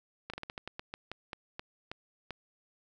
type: slowing click train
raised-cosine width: 0.3 ms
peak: -23 dBFS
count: 14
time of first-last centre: 0.3-2.307 s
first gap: 36 ms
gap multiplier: 1.22
effects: none